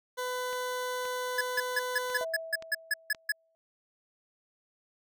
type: tone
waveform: 20% pulse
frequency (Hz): 501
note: B4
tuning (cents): +25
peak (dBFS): -27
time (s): 0.17-2.25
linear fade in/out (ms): 20
type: click train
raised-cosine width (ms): 0.2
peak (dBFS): -27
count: 6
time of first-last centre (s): 0.53-3.148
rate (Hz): 1.91
type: tone bursts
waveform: square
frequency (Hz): 1700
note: G#6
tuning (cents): +40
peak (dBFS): -26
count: 11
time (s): 1.38-3.321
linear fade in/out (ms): 5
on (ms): 31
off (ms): 160
type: tone with exponential decay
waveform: sine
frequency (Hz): 652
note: E5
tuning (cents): -19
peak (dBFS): -31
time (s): 2.21-3.55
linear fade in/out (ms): 0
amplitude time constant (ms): 290
effects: none